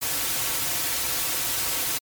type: noise with comb filter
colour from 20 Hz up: white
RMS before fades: -26 dBFS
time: 0.01-1.99 s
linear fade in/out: 20 ms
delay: 4.9 ms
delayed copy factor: -0.6
effects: MP3 96 kbps